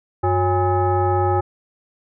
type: tone with frequency modulation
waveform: sine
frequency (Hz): 363.1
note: F#4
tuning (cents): -33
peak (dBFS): -15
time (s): 0.23-1.41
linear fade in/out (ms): 10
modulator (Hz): 458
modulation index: 1.5
effects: none